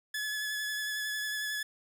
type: tone with vibrato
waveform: sawtooth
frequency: 1710 Hz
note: A6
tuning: 50 cents flat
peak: -29 dBFS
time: 0.14-1.63 s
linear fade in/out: 5 ms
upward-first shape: sine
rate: 11 Hz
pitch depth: 18 cents each way
effects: none